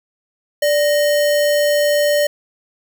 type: tone with sample-and-hold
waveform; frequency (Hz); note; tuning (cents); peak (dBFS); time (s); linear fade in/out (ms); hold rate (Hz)
sine; 586; D5; -4; -12; 0.62-2.27; 5; 2450
effects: none